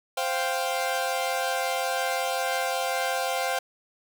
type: chord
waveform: sawtooth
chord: C suspended fourth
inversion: none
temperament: equal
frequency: 523.3 / 698.5 / 784 Hz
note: C5 / F5 / G5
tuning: 0 / 0 / 0 cents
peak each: -26 dBFS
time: 0.17-3.59 s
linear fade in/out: 5 ms
effects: none